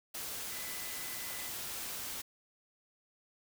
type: tone in noise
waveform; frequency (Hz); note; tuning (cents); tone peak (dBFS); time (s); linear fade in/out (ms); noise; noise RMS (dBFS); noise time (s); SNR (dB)
sine; 2008; B6; +28; -50; 0.51-1.49; 10; white; -41; 0.14-2.22; -12
effects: none